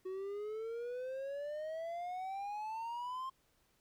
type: exponential sweep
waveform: triangle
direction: up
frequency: 370 to 1064 Hz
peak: -37 dBFS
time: 0.05-3.3 s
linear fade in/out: 10 ms
effects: pink hiss -74 dBFS RMS until 3.8 s